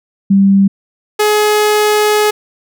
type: tone pair in turn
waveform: sine / sawtooth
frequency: 196.3 / 422 Hz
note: G3 / G#4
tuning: +3 / +28 cents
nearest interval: octave + minor second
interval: 1325 cents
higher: second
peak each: -5 dBFS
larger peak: neither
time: 0.3-0.68 / 1.19-2.31 s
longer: second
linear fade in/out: 10 ms
effects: none